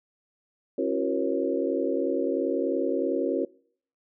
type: tone cluster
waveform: sine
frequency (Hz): 272.2 / 335.1 / 375.3 / 476.5 / 547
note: C#4 / E4 / F#4 / A#4 / C#5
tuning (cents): -31 / +29 / +25 / +38 / -23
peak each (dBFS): -30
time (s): 0.78-3.45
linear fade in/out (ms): 5
effects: noise-tail reverb RT60 0.6 s tail -25 dB re dry